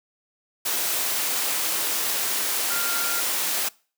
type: tone in noise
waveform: sine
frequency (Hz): 1396.9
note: F6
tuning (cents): 0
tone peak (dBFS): -30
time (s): 2.7-3.21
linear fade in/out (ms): 10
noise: white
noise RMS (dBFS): -25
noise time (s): 0.65-3.69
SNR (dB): -8
effects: noise-tail reverb RT60 0.4 s tail -24 dB re dry + high-pass 300 Hz 12 dB/octave